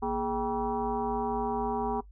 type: tone with frequency modulation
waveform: sine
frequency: 600 Hz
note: D5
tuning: 37 cents sharp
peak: -27 dBFS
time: 0.02-2.01 s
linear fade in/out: 10 ms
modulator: 182 Hz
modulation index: 2.4
effects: noise-tail reverb RT60 0.1 s tail -19 dB re dry + added 50 Hz sine -48 dBFS peak until 2.11 s